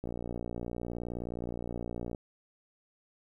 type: click train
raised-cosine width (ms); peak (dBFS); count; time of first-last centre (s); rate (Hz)
2; -24; 126; 0.04-2.148; 59.3
effects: 11-bit